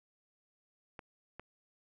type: clicks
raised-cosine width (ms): 0.5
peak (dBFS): -30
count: 2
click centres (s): 0.992 / 1.396
effects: none